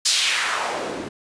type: noise with band-pass filter sweep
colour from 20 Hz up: white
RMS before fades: -23 dBFS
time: 0.05-1.09 s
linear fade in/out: 10 ms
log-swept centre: 5300 to 230 Hz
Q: 1.6
effects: resampled to 22050 Hz